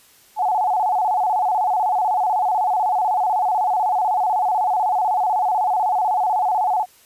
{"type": "tone with vibrato", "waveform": "sine", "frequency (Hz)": 794, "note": "G5", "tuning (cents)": 22, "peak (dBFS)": -16, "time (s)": [0.36, 6.86], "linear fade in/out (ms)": 50, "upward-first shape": "square", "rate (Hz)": 16, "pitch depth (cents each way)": 140, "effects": ["white hiss -52 dBFS RMS until 7.05 s", "resampled to 32000 Hz"]}